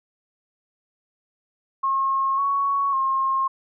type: tone with pitch steps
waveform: sine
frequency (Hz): 1080 / 1114 / 1070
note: C#6 / C#6 / C6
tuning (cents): -45 / +8 / +38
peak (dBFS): -19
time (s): 1.83-3.48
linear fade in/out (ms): 10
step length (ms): 550
effects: none